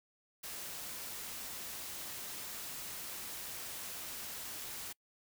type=noise; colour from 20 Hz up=white; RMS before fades=-44 dBFS; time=0.43-4.93 s; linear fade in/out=10 ms; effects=noise-tail reverb RT60 0.1 s tail -26 dB re dry